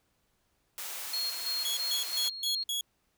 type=high-pass noise; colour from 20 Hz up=white; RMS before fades=-39 dBFS; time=0.78-2.28 s; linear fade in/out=0 ms; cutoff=550 Hz; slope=12 dB/octave
type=tone with tremolo; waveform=sine; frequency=4276 Hz; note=C8; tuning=37 cents sharp; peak=-30 dBFS; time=1.13-2.64 s; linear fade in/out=5 ms; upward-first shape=square; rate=3 Hz; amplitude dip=60%
type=tone bursts; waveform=sawtooth; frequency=3343 Hz; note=G#7; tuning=11 cents sharp; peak=-27 dBFS; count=5; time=1.65-2.81 s; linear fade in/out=2 ms; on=120 ms; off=140 ms
effects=pink hiss -74 dBFS RMS until 3.17 s